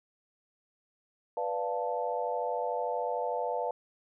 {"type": "chord", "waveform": "sine", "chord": "B half-diminished seventh", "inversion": "none", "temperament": "equal", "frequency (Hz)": [493.9, 587.3, 698.5, 880], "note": ["B4", "D5", "F5", "A5"], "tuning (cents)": [0, 0, 0, 0], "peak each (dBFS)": [-34, -36, -35, -35], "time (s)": [1.37, 3.71], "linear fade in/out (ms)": 2, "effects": []}